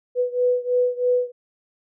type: beating tone pair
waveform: sine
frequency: 493.9 / 497 Hz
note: B4 / B4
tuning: 0 / +11 cents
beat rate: 3.1 Hz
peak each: -20 / -22 dBFS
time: 0.15-1.32 s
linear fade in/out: 50 ms
effects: none